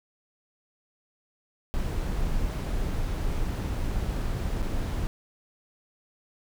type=noise with dropouts; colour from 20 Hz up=brown; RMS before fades=-28 dBFS; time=1.74-5.07 s; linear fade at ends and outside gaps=0 ms; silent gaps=4.621-4.627 s; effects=none